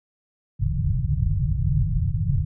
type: low-pass noise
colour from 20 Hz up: white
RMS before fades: -22 dBFS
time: 0.59-2.45 s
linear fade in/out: 10 ms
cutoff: 160 Hz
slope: 96 dB/octave
effects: none